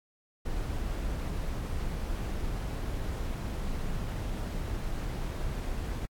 brown noise, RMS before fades -33 dBFS, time 0.45-6.06 s, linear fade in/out 10 ms, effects AAC 64 kbps

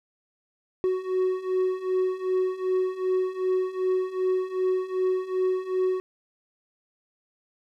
triangle beating tone pair, 370 / 372.6 Hz, F#4 / F#4, 0 / +12 cents, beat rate 2.6 Hz, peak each -26 / -23 dBFS, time 0.84-6 s, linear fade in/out 0 ms, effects none

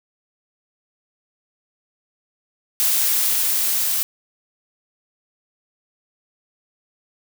blue noise with level ramp, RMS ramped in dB -18 to -21 dBFS, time 2.8-4.03 s, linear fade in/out 0 ms, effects none

